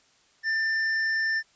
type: tone with hard clipping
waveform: triangle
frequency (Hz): 1785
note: A6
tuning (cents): +24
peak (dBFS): -25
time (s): 0.43-1.43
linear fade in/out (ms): 50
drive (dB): 10
effects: white hiss -62 dBFS RMS until 1.55 s + resampled to 16000 Hz